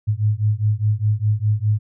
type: beating tone pair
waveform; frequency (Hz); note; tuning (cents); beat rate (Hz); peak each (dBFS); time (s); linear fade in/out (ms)
sine; 103.83 / 108.73; G#2 / A2; 0 / -20; 4.9; -19; 0.07-1.79; 20
effects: none